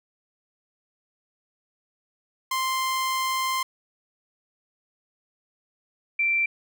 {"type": "tone pair in turn", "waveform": ["sawtooth", "sine"], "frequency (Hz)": [1046.5, 2349], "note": ["C6", "D7"], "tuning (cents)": [0, 0], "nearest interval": "octave + major second", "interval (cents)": 1400, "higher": "second", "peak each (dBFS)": -20, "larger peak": "neither", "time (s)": [[2.51, 3.63], [6.19, 6.46]], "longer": "first", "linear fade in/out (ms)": 5, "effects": []}